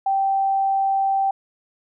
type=tone; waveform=sine; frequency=780 Hz; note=G5; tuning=9 cents flat; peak=-17 dBFS; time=0.06-1.31 s; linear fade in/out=5 ms; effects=none